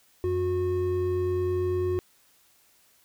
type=tone pair together; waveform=triangle; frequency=90.9 / 363.6 Hz; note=F#2 / F#4; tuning=-30 / -30 cents; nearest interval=2 octaves; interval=2400 cents; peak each=-28 / -23 dBFS; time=0.24-1.99 s; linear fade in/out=0 ms; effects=white hiss -62 dBFS RMS until 3.04 s